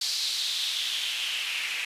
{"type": "noise with band-pass filter sweep", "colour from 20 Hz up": "white", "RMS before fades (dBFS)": -30, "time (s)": [0.01, 1.85], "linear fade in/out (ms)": 5, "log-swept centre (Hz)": [4500, 2400], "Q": 3.9, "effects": ["resampled to 32000 Hz"]}